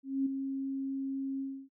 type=tone with ADSR envelope; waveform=sine; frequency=270.4 Hz; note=C#4; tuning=43 cents flat; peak=-25 dBFS; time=0.03-1.69 s; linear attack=230 ms; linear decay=8 ms; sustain=-7 dB; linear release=290 ms; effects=noise-tail reverb RT60 0.1 s tail -18 dB re dry